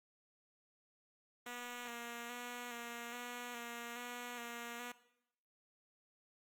5% pulse tone with vibrato, 239.7 Hz, A#3, 48 cents sharp, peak -33 dBFS, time 1.46-4.92 s, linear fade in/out 5 ms, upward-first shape square, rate 1.2 Hz, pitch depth 25 cents each way, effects noise-tail reverb RT60 0.8 s tail -18 dB re dry + Opus 24 kbps

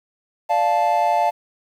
triangle chord, D minor, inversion none, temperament equal with one note detuned, 587.3 / 698.5 / 873.4 Hz, D5 / F5 / A5, 0 / 0 / -13 cents, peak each -22 / -17 / -17 dBFS, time 0.49-1.31 s, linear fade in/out 20 ms, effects 8-bit

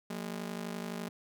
sawtooth ring-modulated tone, 204.5 Hz, G#3, 26 cents flat, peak -30 dBFS, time 0.1-1.09 s, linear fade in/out 2 ms, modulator 25.9 Hz, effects none

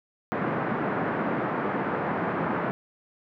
pink band-pass noise, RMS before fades -28 dBFS, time 0.32-2.71 s, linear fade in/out 0 ms, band 150 to 1700 Hz, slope 24 dB/octave, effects none

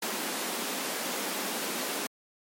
pink high-pass noise, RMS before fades -33 dBFS, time 0.02-2.07 s, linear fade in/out 5 ms, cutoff 200 Hz, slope 48 dB/octave, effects MP3 64 kbps

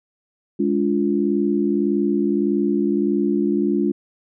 sine chord, D diminished, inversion second, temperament equal with one note detuned, 207.7 / 287.5 / 349.2 Hz, Ab3 / D4 / F4, 0 / -37 / 0 cents, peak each -21 dBFS, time 0.59-3.92 s, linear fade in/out 10 ms, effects none

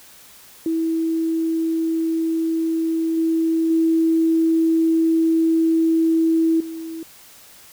sine tone with level steps, 325.8 Hz, E4, 20 cents flat, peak -18 / -16 / -14 / -28 dBFS, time 0.66-7.03 s, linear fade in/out 2 ms, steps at 3.17 / 3.7 / 6.6 s, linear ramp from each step 5 ms, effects white hiss -46 dBFS RMS until 7.72 s

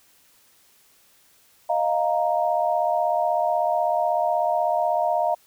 sine chord, Eb suspended second, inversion none, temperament equal, 622.3 / 698.5 / 932.3 Hz, Eb5 / F5 / Bb5, 0 / 0 / 0 cents, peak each -24 / -22 / -26 dBFS, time 1.69-5.35 s, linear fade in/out 10 ms, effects white hiss -58 dBFS RMS until 5.46 s

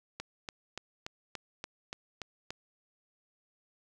click train, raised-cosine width 0.2 ms, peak -21 dBFS, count 9, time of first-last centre 0.2-2.505 s, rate 3.47 Hz, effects none

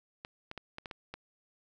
clicks, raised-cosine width 0.3 ms, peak -25 dBFS, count 7, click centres 0.249 / 0.514 / 0.577 / 0.784 / 0.858 / 0.912 / 1.14 s, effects none

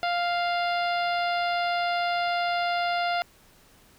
harmonic tone, 698.5 Hz, F5, in tune, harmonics 1 / 2 / 3 / 4 / 5 / 6 / 7, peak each -25 / -31 / -35 / -37 / -39 / -41 / -42 dBFS, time 0.03-3.22 s, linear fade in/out 0 ms, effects pink hiss -57 dBFS RMS until 3.98 s

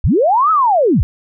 sine linear two-way sweep, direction up then down, 36.34 to 1318.5 to 36.34 Hz, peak -9 dBFS, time 0.04-1.03 s, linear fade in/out 0 ms, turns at 0.51 s, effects none

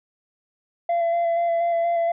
sine tone with vibrato, 680 Hz, F5, 46 cents flat, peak -16 dBFS, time 0.89-2.12 s, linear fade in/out 5 ms, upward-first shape square, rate 4.2 Hz, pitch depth 15 cents each way, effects tanh soft clip ceiling -18 dBFS

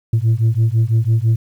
sine beating tone pair, 110 / 116 Hz, A2 / A#2, 0 / -8 cents, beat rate 6 Hz, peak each -13 dBFS, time 0.13-1.36 s, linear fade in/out 5 ms, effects tanh soft clip ceiling -9 dBFS + 8-bit

